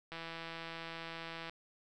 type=click train; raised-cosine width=0.3 ms; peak=-28 dBFS; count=228; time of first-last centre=0.12-1.496 s; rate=165 Hz; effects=none